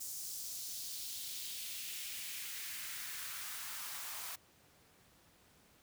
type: noise with high-pass filter sweep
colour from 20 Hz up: white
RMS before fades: -44 dBFS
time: 0-4.36 s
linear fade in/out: 10 ms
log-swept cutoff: 6500 to 870 Hz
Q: 1.6
effects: pink hiss -66 dBFS RMS until 5.82 s + high-pass 60 Hz 12 dB/octave